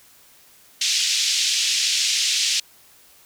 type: band-pass noise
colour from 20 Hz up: white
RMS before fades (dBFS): -21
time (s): 0.81-2.6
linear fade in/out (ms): 5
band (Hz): 2600 to 6400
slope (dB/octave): 24
effects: white hiss -52 dBFS RMS until 3.25 s